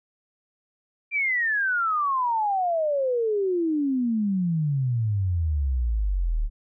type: exponential sweep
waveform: sine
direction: down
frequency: 2389 to 35.57 Hz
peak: -21 dBFS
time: 1.11-6.5 s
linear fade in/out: 50 ms
effects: none